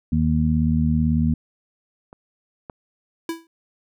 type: harmonic tone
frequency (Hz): 78.1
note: D#2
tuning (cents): +7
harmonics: 1 / 2 / 3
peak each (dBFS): -22 / -21 / -20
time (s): 0.12-1.34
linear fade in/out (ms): 5
type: clicks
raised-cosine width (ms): 1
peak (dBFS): -28 / -20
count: 2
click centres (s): 2.129 / 2.698
type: tone with exponential decay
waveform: square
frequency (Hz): 329.9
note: E4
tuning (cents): +1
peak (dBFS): -22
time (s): 3.29-3.47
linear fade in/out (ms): 2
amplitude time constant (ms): 39
effects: none